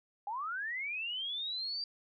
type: linear sweep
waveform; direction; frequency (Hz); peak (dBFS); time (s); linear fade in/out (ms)
sine; up; 785 to 4721; -35; 0.27-1.84; 2
effects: none